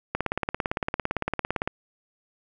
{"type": "click train", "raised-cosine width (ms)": 0.5, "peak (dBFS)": -10, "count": 28, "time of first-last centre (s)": [0.15, 1.675], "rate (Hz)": 17.7, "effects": []}